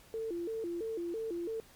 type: tone with vibrato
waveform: sine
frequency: 392 Hz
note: G4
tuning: in tune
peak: -34 dBFS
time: 0.14-1.6 s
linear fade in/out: 0 ms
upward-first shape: square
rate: 3 Hz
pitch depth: 230 cents each way
effects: pink hiss -59 dBFS RMS until 1.75 s + MP3 96 kbps